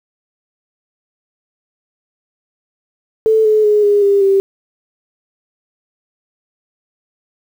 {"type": "tone with pitch steps", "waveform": "sine", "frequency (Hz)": [440, 429.7, 419.6, 409.8, 400.2, 390.9], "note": ["A4", "A4", "G#4", "G#4", "G4", "G4"], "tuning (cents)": [0, -41, 18, -23, 36, -5], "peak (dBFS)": -8, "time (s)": [3.26, 4.4], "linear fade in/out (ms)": 0, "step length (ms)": 190, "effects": ["7-bit"]}